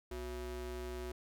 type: ring-modulated tone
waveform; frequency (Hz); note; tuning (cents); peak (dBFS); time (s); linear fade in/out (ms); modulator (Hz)
square; 151.9; D#3; -41; -38; 0.11-1.12; 5; 215
effects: none